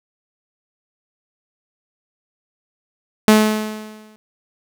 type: tone with exponential decay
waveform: sawtooth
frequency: 215.2 Hz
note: A3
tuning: 38 cents flat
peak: -3 dBFS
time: 3.28-4.16 s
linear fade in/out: 0 ms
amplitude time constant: 190 ms
effects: none